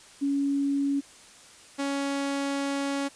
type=tone pair in turn; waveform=sine / sawtooth; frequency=280 / 278.7 Hz; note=C#4 / C#4; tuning=+18 / +9 cents; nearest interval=unison; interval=9 cents; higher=first; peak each=-23 dBFS; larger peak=neither; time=0.21-1.01 / 1.78-3.09 s; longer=second; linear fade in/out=20 ms; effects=white hiss -51 dBFS RMS until 3.15 s + resampled to 22050 Hz